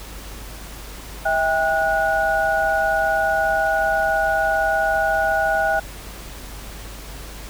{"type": "tone cluster", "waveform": "sine", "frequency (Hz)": [646, 795, 1460], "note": ["E5", "G5", "F#6"], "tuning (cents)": [-35, 24, -24], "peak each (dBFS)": -21, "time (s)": [1.25, 5.8], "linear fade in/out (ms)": 10, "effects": ["added 50 Hz sine -36 dBFS peak until 7.49 s", "pink hiss -38 dBFS RMS until 7.49 s"]}